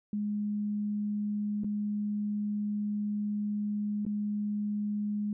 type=tone with dropouts; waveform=sine; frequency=207.9 Hz; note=G#3; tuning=2 cents sharp; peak=-29 dBFS; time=0.13-5.33 s; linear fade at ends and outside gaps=2 ms; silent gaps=1.636-1.644 / 4.052-4.064 s; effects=none